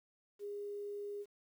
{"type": "tone", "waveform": "sine", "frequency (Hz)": 408.8, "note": "G#4", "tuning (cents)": -27, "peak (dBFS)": -40, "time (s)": [0.39, 1.26], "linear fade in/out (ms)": 50, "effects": ["11-bit"]}